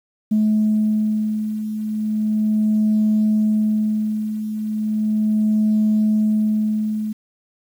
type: beating tone pair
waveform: sine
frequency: 214.3 / 214.66 Hz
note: A3 / A3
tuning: -45 / -43 cents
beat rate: 0.36 Hz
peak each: -22 / -16 dBFS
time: 0.31-7.13 s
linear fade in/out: 10 ms
effects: tanh soft clip ceiling -10 dBFS + 8-bit